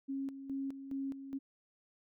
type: tone with tremolo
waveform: sine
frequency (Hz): 272.3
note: C#4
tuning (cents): -31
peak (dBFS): -35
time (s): 0.08-1.39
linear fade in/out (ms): 20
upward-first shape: square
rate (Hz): 2.4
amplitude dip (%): 65
effects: none